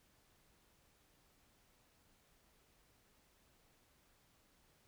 silence, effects pink hiss -72 dBFS RMS until 4.87 s

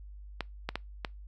clicks, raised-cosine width 0.3 ms, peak -16 dBFS, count 4, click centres 0.407 / 0.69 / 0.756 / 1.048 s, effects noise-tail reverb RT60 0.2 s tail -25 dB re dry + added 50 Hz sine -44 dBFS peak until 1.27 s

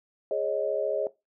sine chord, Ab suspended fourth, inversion none, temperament equal with one note detuned, 415.3 / 548.6 / 622.3 Hz, Ab4 / Db5 / Eb5, 0 / -18 / 0 cents, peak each -31 / -28 / -29 dBFS, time 0.31-1.07 s, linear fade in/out 2 ms, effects noise-tail reverb RT60 0.2 s tail -18 dB re dry

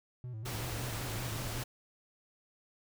triangle tone with vibrato, 116.54 Hz, A#2, in tune, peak -37 dBFS, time 0.24-1.63 s, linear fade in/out 0 ms, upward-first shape square, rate 5.3 Hz, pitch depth 110 cents each way
pink noise, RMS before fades -40 dBFS, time 0.45-1.64 s, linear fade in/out 10 ms
effects none

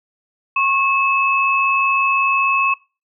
sine tone pair together, 1091 / 2595 Hz, C#6 / E7, -28 / -28 cents, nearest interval octave + minor third, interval 1500 cents, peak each -17 dBFS, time 0.56-2.74 s, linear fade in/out 5 ms, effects noise-tail reverb RT60 0.3 s tail -21 dB re dry

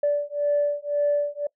sine beating tone pair, 581 / 582.9 Hz, D5 / D5, -19 / -13 cents, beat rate 1.9 Hz, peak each -23 dBFS, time 0.03-1.47 s, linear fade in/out 5 ms, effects noise-tail reverb RT60 0.1 s tail -23 dB re dry + tanh soft clip ceiling -14 dBFS

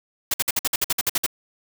white noise bursts, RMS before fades -21 dBFS, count 12, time 0.31-1.264 s, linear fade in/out 5 ms, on 30 ms, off 54 ms, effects none

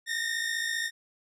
sawtooth tone pair together, 1806.9 / 1862 Hz, A6 / A#6, +46 / -2 cents, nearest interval minor second, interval 52 cents, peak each -28 dBFS, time 0.06-0.91 s, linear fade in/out 50 ms, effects low-pass 11000 Hz 12 dB/octave

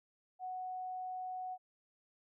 sine tone, 740 Hz, F#5, in tune, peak -39 dBFS, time 0.39-1.58 s, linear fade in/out 50 ms, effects none

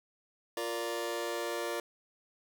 sawtooth chord, Bb major, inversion second, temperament just, 349.6 / 466.2 / 582.7 Hz, F4 / Bb4 / D5, +2 / 0 / -14 cents, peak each -34 dBFS, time 0.57-1.8 s, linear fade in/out 2 ms, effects none

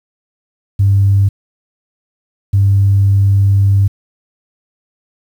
sine tone bursts at uneven times, 99 Hz, G2, 18 cents sharp, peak -6 dBFS, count 2, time 0.79-1.29 / 2.53-3.88 s, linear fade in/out 10 ms, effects tanh soft clip ceiling -2 dBFS + 7-bit

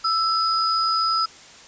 sine tone pair together, 1318.5 / 4978 Hz, E6 / D#8, 0 / 0 cents, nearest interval octave + major seventh, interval 2300 cents, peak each -20 / -23 dBFS, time 0.04-1.26 s, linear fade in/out 10 ms, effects white hiss -45 dBFS RMS until 1.67 s + resampled to 16000 Hz

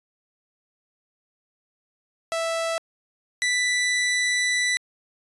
sawtooth tone pair in turn, 659.3 / 1979.3 Hz, E5 / B6, 0 / +3 cents, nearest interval octave + perfect fifth, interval 1903 cents, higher second, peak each -20 / -17 dBFS, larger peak second, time 2.32-2.78 / 3.42-4.77 s, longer second, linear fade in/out 0 ms, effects resampled to 24000 Hz

